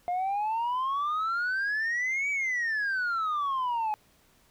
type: exponential two-way sweep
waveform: sine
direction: up then down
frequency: 700 to 2300 to 838 Hz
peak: -24 dBFS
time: 0.08-3.94 s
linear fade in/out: 0 ms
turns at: 2.3 s
effects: tanh soft clip ceiling -25 dBFS + pink hiss -63 dBFS RMS until 4.5 s